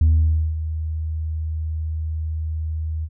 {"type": "tone with ADSR envelope", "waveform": "sine", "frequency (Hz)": 78.9, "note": "D#2", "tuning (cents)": 25, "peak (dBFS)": -9, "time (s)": [0.01, 3.09], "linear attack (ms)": 4, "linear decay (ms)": 530, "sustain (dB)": -13, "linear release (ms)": 53, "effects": ["tanh soft clip ceiling -10 dBFS"]}